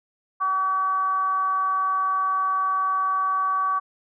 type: tone with frequency modulation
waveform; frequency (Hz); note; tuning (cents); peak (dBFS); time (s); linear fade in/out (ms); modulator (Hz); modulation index
sine; 1141; C#6; +50; -20; 0.4-3.8; 20; 380; 0.34
effects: none